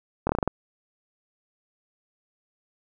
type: slowing click train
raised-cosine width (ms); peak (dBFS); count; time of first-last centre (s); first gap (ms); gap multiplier
1; -9; 7; 0.27-0.476; 23; 1.16
effects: none